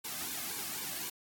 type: noise with flanger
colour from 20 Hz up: white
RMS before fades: -39 dBFS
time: 0.04-1.1 s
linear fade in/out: 10 ms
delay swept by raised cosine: 1.5 to 2.17 ms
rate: 3.9 Hz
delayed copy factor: -0.95
effects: AAC 64 kbps